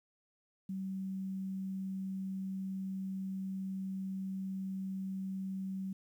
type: tone with quantisation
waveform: sine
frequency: 191.1 Hz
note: G3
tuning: 44 cents flat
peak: -36 dBFS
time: 0.69-5.93 s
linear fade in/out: 5 ms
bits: 11
effects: none